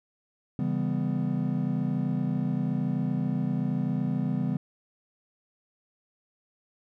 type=chord; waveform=triangle; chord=C# half-diminished seventh; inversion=none; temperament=just; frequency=138.59 / 166.31 / 199.57 / 249.5 Hz; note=C#3 / E3 / G3 / B3; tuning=0 / +16 / +31 / +18 cents; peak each=-29 dBFS; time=0.59-4.57 s; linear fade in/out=2 ms; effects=none